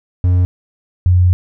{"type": "tone pair in turn", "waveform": ["triangle", "sine"], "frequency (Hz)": [90.1, 90.1], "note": ["F#2", "F#2"], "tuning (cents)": [-45, -45], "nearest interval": "unison", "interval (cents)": 0, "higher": "neither", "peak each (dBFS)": -7, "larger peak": "neither", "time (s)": [[0.24, 0.45], [1.06, 1.33]], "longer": "second", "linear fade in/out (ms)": 0, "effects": []}